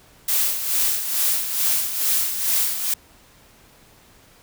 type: noise with tremolo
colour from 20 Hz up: blue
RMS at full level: -19 dBFS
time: 0.28-2.94 s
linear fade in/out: 5 ms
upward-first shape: sine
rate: 2.3 Hz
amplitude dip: 60%
effects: pink hiss -52 dBFS RMS until 4.42 s